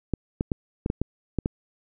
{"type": "clicks", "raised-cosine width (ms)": 3, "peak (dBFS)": -11, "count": 8, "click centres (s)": [0.137, 0.409, 0.518, 0.861, 0.901, 1.016, 1.387, 1.459], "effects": []}